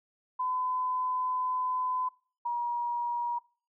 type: tone pair in turn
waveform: sine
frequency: 1012 / 955 Hz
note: B5 / A#5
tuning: +42 / +42 cents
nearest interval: minor second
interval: 100 cents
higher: first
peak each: -28 dBFS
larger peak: neither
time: 0.39-2.09 / 2.45-3.39 s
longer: first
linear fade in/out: 10 ms
effects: noise-tail reverb RT60 0.4 s tail -22 dB re dry